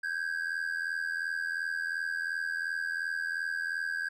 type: ring-modulated tone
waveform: triangle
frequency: 1600 Hz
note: G6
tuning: 35 cents sharp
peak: -26 dBFS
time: 0.03-4.09 s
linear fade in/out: 10 ms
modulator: 41.4 Hz
effects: none